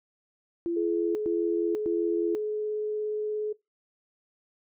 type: tone bursts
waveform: sine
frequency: 340.3 Hz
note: F4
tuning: 45 cents flat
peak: -26 dBFS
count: 3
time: 0.66-2.35 s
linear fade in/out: 0 ms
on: 490 ms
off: 110 ms
type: tone with vibrato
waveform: sine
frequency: 425 Hz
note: G#4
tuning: 40 cents sharp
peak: -27 dBFS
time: 0.76-3.53 s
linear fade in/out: 10 ms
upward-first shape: triangle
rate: 17 Hz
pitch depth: 8 cents each way
effects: noise-tail reverb RT60 0.2 s tail -22 dB re dry